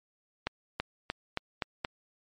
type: accelerating click train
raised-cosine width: 0.3 ms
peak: -14 dBFS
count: 6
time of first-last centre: 0.47-1.849 s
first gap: 330 ms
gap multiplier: 0.91
effects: MP3 48 kbps